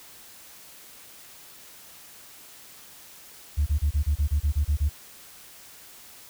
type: tone bursts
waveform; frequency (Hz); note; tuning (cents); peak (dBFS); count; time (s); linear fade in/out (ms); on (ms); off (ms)
sine; 73.5; D2; +2; -18; 11; 3.57-4.894; 20; 94; 29
effects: tanh soft clip ceiling -16 dBFS + white hiss -48 dBFS RMS until 6.29 s